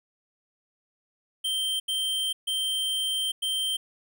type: tone bursts at uneven times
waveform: square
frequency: 3136 Hz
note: G7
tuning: in tune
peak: -26 dBFS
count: 4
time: 1.44-1.8 / 1.88-2.33 / 2.47-3.32 / 3.42-3.77 s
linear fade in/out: 10 ms
effects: none